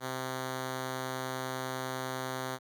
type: tone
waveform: 5% pulse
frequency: 130 Hz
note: C3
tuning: 11 cents flat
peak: -23 dBFS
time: 0-2.59 s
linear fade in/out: 50 ms
effects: none